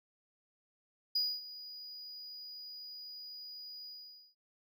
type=tone with ADSR envelope; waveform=triangle; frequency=4914 Hz; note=D#8; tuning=22 cents flat; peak=-27 dBFS; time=1.15-4.35 s; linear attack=7 ms; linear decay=250 ms; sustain=-17 dB; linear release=480 ms; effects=none